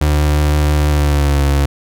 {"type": "tone with pitch glide", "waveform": "35% pulse", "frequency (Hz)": [74.5, 70.52], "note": ["D2", "C#2"], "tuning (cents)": [25, 30], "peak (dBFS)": -9, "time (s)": [0.01, 1.66], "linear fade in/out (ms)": 5, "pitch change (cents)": -95, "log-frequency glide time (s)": [0.85, 1.42], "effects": []}